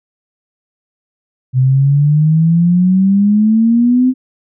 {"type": "exponential sweep", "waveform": "sine", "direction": "up", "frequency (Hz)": [126.8, 260.3], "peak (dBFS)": -7, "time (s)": [1.53, 4.14], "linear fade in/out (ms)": 50, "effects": []}